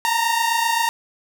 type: tone pair together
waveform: sawtooth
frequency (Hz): 910 / 937.7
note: A#5 / A#5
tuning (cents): -42 / +10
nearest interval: minor second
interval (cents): 52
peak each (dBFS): -17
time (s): 0.05-0.89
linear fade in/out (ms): 0
effects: none

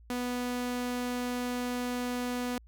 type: tone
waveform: sawtooth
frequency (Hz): 246.4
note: B3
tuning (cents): -4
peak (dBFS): -27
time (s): 0.1-2.58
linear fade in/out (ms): 2
effects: added 57 Hz sine -52 dBFS peak until 2.67 s

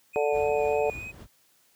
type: tone with vibrato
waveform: triangle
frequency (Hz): 2489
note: D#7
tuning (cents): 0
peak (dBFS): -35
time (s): 0.13-1.12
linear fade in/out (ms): 20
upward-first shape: triangle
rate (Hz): 3.4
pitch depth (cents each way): 26
type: harmonic tone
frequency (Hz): 146.83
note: D3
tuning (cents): 0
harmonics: 3 / 4 / 5 / 6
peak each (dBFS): -25 / -27 / -30 / -35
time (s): 0.16-0.9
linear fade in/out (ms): 0
type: noise with tremolo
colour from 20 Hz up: brown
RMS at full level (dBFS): -38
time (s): 0.31-1.27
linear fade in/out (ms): 50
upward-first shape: triangle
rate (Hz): 3.4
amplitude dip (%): 60
effects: white hiss -64 dBFS RMS until 1.75 s + high-pass 60 Hz 12 dB/octave

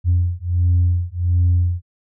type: beating tone pair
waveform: sine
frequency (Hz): 87.31 / 88.71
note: F2 / F2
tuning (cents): 0 / +28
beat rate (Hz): 1.4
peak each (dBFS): -16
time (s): 0.04-1.82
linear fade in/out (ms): 50
effects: tanh soft clip ceiling -9 dBFS

